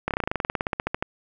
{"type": "slowing click train", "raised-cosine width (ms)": 0.5, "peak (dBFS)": -9, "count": 20, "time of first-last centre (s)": [0.08, 1.025], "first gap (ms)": 28, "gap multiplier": 1.06, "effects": []}